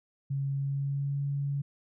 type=tone with pitch glide; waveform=sine; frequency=138.1 to 140.92 Hz; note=C#3 to C#3; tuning=-6 to +29 cents; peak=-28 dBFS; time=0.3-1.62 s; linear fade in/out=10 ms; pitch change=+35 cents; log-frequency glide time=0.51-1.22 s; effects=none